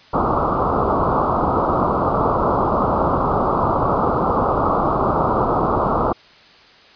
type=low-pass noise; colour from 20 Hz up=white; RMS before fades=-18 dBFS; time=0.13-6.13 s; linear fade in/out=10 ms; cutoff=1300 Hz; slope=96 dB/octave; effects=white hiss -47 dBFS RMS until 6.95 s + resampled to 11025 Hz